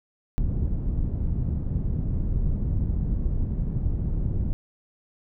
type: low-pass noise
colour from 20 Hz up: pink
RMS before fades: -25 dBFS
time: 0.38-4.53 s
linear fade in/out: 0 ms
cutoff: 150 Hz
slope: 12 dB/octave
effects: none